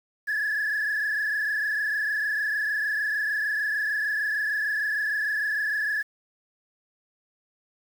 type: tone with frequency modulation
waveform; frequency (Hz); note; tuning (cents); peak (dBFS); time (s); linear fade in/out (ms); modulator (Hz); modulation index
sine; 1708; G#6; +48; -22; 0.27-6.03; 20; 26.6; 2.1
effects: tanh soft clip ceiling -22 dBFS + 8-bit